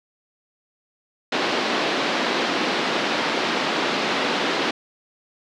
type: band-pass noise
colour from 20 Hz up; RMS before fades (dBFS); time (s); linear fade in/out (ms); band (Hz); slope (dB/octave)
pink; -23; 1.32-4.71; 5; 230 to 4500; 24
effects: none